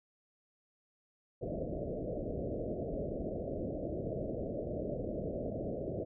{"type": "low-pass noise", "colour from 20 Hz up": "white", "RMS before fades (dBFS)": -38, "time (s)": [1.41, 6.05], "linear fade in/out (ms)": 20, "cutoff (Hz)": 650, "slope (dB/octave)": 96, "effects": []}